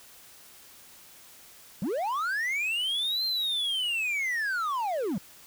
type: linear two-way sweep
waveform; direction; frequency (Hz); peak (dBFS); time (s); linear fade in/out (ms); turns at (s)
triangle; up then down; 158.9 to 4186 to 158.9; -25; 1.82-5.18; 2; 3.25
effects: white hiss -52 dBFS RMS until 5.46 s